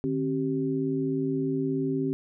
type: tone cluster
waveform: sine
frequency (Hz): 151.4 / 268.1 / 387.3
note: D#3 / C4 / G4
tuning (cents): -47 / +42 / -21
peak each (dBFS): -32 / -27 / -30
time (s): 0.04-2.13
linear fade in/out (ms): 0
effects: none